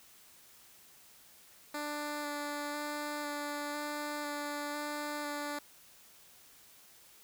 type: tone with vibrato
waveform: 10% pulse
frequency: 293.7 Hz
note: D4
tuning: in tune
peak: -28 dBFS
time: 1.74-5.59 s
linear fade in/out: 5 ms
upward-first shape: square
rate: 1 Hz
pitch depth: 10 cents each way
effects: white hiss -59 dBFS RMS until 7.23 s